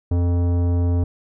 sine tone with tanh clipping, 87.31 Hz, F2, in tune, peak -18 dBFS, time 0.11-1.04 s, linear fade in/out 5 ms, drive 15 dB, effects none

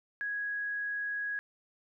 sine tone, 1661 Hz, G#6, in tune, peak -32 dBFS, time 0.21-1.39 s, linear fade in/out 0 ms, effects none

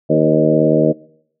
harmonic tone with a mistuned harmonic, 77.78 Hz, D#2, in tune, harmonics 2 / 3 / 4 / 5 / 6 / 7 / 8, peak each -18 / -19 / -17 / -20 / -18 / -18 / -17 dBFS, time 0.09-0.93 s, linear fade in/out 20 ms, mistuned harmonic 6, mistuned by +29 cents, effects noise-tail reverb RT60 0.7 s tail -23 dB re dry

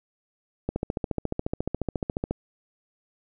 click train, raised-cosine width 2 ms, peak -13 dBFS, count 24, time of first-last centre 0.69-2.31 s, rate 14.2 Hz, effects none

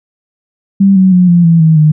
sine tone with pitch steps, 196 / 188.12 / 180.57 / 173.31 / 166.35 / 159.66 / 153.25 Hz, G3 / F#3 / F#3 / F3 / E3 / D#3 / D#3, 0 / +29 / -42 / -13 / +16 / +45 / -26 cents, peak -3 dBFS, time 0.8-1.92 s, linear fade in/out 10 ms, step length 160 ms, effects none

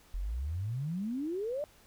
sine exponential sweep, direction up, 41.2 to 614 Hz, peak -32 dBFS, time 0.14-1.64 s, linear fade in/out 0 ms, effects pink hiss -61 dBFS RMS until 1.86 s

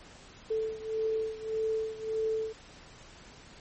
sine beating tone pair, 440 / 441.7 Hz, A4 / A4, 0 / +7 cents, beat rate 1.7 Hz, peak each -31 / -34 dBFS, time 0.5-2.53 s, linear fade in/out 10 ms, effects pink hiss -52 dBFS RMS until 3.6 s + MP3 32 kbps

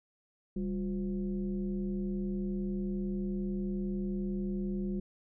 sine tone with frequency modulation, 195.6 Hz, G3, 4 cents flat, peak -31 dBFS, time 0.56-5 s, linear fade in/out 5 ms, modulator 160 Hz, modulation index 0.81, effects none

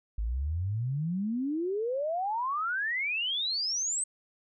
sine exponential sweep, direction up, 50.8 to 8372 Hz, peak -28 dBFS, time 0.18-4.04 s, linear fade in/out 5 ms, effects none

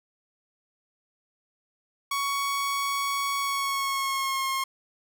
sawtooth tone with pitch glide, 1117 to 1073.4 Hz, C#6 to C6, +13 to +44 cents, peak -22 dBFS, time 2.11-4.64 s, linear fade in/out 5 ms, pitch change -69 cents, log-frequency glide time 3.4-4.47 s, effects none

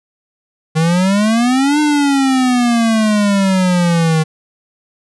square exponential two-way sweep, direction up then down, 156.1 to 303.4 to 156.1 Hz, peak -11 dBFS, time 0.75-4.24 s, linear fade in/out 20 ms, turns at 1.8 s, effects resampled to 24000 Hz

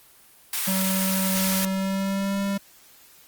white high-pass noise, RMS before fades -26 dBFS, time 0.53-1.65 s, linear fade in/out 2 ms, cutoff 1100 Hz, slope 12 dB/octave
square tone with pitch glide, 190 to 198.07 Hz, F#3 to G3, +46 to +18 cents, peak -24 dBFS, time 0.67-2.58 s, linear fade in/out 10 ms, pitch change +72 cents, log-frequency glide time 1.57-2.42 s
effects white hiss -53 dBFS RMS until 3.27 s + Opus 24 kbps

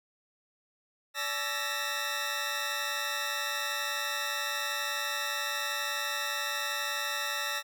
20% pulse tone cluster, 578 / 861 / 1332 / 1827 / 1939 Hz, D5 / A5 / E6 / A#6 / B6, -28 / -38 / +18 / -35 / -32 cents, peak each -36 / -36 / -31 / -30 / -33 dBFS, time 1.14-7.63 s, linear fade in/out 50 ms, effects none

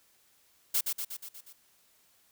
blue noise with echo, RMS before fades -27 dBFS, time 0.74-0.81 s, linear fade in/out 10 ms, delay 120 ms, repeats 6, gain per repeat -4 dB, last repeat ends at 1.53 s, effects white hiss -66 dBFS RMS until 2.31 s

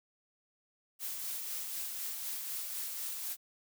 blue noise with tremolo, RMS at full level -38 dBFS, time 0.99-3.37 s, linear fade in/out 50 ms, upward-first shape sine, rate 4 Hz, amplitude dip 30%, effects none

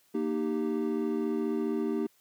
triangle chord, Eb major, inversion second, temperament equal with one note detuned, 233.1 / 307.7 / 392 Hz, Bb3 / Eb4 / G4, 0 / -19 / 0 cents, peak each -30 dBFS, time 0.14-2.07 s, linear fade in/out 10 ms, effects white hiss -66 dBFS RMS until 2.2 s + high-pass 100 Hz 12 dB/octave

